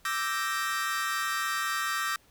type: chord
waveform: 40% pulse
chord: E half-diminished seventh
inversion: third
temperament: equal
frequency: 1174.7 / 1318.5 / 1568 / 1864.7 Hz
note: D6 / E6 / G6 / Bb6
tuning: 0 / 0 / 0 / 0 cents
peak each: -33 dBFS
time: 0.05-2.16 s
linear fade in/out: 2 ms
effects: pink hiss -62 dBFS RMS until 2.3 s